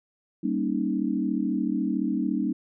sine chord, Eb dominant seventh, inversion first, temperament equal, 196 / 233.1 / 277.2 / 311.1 Hz, G3 / Bb3 / Db4 / Eb4, 0 / 0 / 0 / 0 cents, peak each -29 dBFS, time 0.43-2.53 s, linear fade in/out 10 ms, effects none

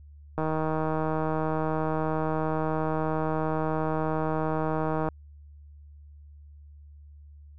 click train, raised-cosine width 1 ms, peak -15 dBFS, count 740, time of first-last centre 0.38-5.087 s, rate 157 Hz, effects added 73 Hz sine -46 dBFS peak until 7.58 s

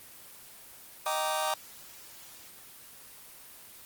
sawtooth chord, Eb major seventh, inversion none, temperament just, 622.3 / 777.8 / 933.4 / 1166.7 Hz, Eb5 / G5 / Bb5 / D6, 0 / -14 / +2 / -12 cents, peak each -29 dBFS, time 1.06-1.54 s, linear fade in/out 2 ms, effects white hiss -50 dBFS RMS until 3.85 s + Opus 24 kbps

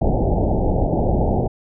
pink low-pass noise, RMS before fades -18 dBFS, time 0.01-1.48 s, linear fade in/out 10 ms, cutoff 840 Hz, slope 96 dB/octave, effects none

